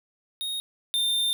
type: tone pair in turn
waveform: square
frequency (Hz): 3729 / 3610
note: A#7 / A7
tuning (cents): 0 / +44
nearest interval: minor second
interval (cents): 56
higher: first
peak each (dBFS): -29 / -23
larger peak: second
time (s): 0.41-0.6 / 0.94-1.33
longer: second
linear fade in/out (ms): 0
effects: none